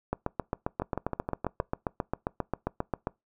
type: two click trains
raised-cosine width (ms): 1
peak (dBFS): -14 / -16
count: 23 / 6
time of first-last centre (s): 0.13-3.071 / 0.82-1.602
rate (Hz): 7.48 / 6.39
effects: noise-tail reverb RT60 0.2 s tail -24 dB re dry